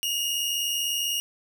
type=tone pair together; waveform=sawtooth; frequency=2794 / 2874 Hz; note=F7 / F7; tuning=0 / +49 cents; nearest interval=unison; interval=49 cents; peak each=-28 / -23 dBFS; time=0.03-1.2 s; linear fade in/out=0 ms; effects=none